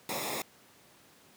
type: noise with comb filter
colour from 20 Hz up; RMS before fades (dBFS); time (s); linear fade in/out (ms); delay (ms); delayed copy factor
pink; -35; 0.09-0.42; 2; 0.66; -0.75
effects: pink hiss -59 dBFS RMS until 1.36 s + high-pass 150 Hz 12 dB/octave